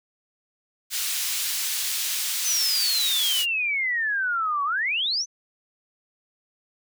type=high-pass noise; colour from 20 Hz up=pink; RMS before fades=-27 dBFS; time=0.9-3.46 s; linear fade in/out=50 ms; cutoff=3300 Hz; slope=12 dB/octave
type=exponential two-way sweep; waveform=sine; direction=down then up; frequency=6272 to 1108.7 to 6272 Hz; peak=-22 dBFS; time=2.43-5.26 s; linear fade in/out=50 ms; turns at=4.64 s
effects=none